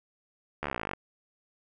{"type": "slowing click train", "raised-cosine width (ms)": 0.5, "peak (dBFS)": -17, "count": 19, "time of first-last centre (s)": [0.63, 0.934], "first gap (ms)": 13, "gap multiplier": 1.03, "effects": []}